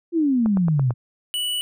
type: exponential sweep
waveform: sine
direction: down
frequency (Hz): 349.4 to 115.6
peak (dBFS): -16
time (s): 0.12-0.94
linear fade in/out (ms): 50
type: click train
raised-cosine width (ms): 1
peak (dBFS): -16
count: 5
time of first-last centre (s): 0.46-0.907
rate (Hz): 8.95
type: tone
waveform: square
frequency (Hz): 2954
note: F#7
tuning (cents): -3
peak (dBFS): -23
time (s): 1.34-1.61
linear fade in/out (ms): 0
effects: none